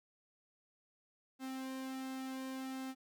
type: tone with flanger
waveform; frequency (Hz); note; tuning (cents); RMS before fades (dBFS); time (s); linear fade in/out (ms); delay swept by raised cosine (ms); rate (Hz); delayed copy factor
sawtooth; 263.1; C4; +10; -43; 1.39-2.95; 50; 1.7 to 2.35; 1.4; -0.65
effects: 13-bit